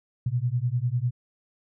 sine beating tone pair, 117.6 / 127.6 Hz, A#2 / C3, +16 / -43 cents, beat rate 10 Hz, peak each -26 dBFS, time 0.26-1.11 s, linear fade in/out 5 ms, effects none

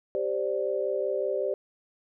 sine chord, G suspended fourth, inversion none, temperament just, 392 / 522.7 / 588 Hz, G4 / C5 / D5, 0 / -2 / +2 cents, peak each -30 dBFS, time 0.15-1.54 s, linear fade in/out 0 ms, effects none

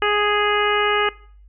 harmonic tone, 415.3 Hz, G#4, in tune, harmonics 1 / 2 / 3 / 4 / 5 / 6 / 7, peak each -21 / -25 / -22 / -24 / -27 / -29 / -27 dBFS, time 0.02-1.09 s, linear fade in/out 2 ms, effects noise-tail reverb RT60 0.5 s tail -21 dB re dry + added 50 Hz sine -44 dBFS peak until 1.48 s

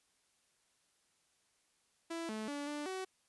sawtooth tone with pitch steps, 332.4 / 217.1 / 288 / 294.5 / 376.7 Hz, E4 / A3 / D4 / D4 / F#4, +15 / -23 / -34 / +5 / +31 cents, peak -35 dBFS, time 2.1-3.05 s, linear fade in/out 10 ms, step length 190 ms, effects white hiss -75 dBFS RMS until 3.28 s + resampled to 24000 Hz

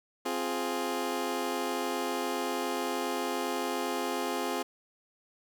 20% pulse chord, F minor, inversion second, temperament just, 261.9 / 349.2 / 419.1 Hz, C4 / F4 / Ab4, +2 / 0 / +16 cents, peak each -30 dBFS, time 0.25-4.63 s, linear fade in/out 10 ms, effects none

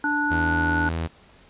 harmonic tone, 293.7 Hz, D4, in tune, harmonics 1 / 3 / 5, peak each -26 / -27 / -23 dBFS, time 0.04-0.89 s, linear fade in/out 2 ms
sawtooth tone, 82.2 Hz, E2, 4 cents flat, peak -21 dBFS, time 0.3-1.08 s, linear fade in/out 20 ms
effects pink hiss -53 dBFS RMS until 1.49 s + resampled to 8000 Hz

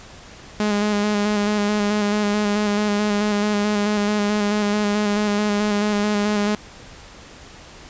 sawtooth tone with vibrato, 207.7 Hz, G#3, in tune, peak -14 dBFS, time 0.6-6.55 s, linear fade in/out 0 ms, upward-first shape square, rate 4.6 Hz, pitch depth 22 cents each way, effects pink hiss -42 dBFS RMS until 7.89 s + resampled to 16000 Hz

